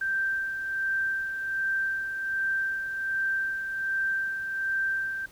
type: tone with tremolo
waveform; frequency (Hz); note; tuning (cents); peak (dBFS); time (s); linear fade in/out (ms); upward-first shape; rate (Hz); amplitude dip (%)
sine; 1568; G6; 0; -24; 0.01-5.26; 5; sine; 1.3; 50
effects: pink hiss -55 dBFS RMS until 5.31 s